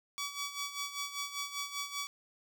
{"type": "tone with tremolo", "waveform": "10% pulse", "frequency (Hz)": 1141, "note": "C#6", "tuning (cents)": 50, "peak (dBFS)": -26, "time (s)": [0.18, 2.07], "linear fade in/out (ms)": 0, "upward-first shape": "sine", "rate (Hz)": 5.1, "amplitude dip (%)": 70, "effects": []}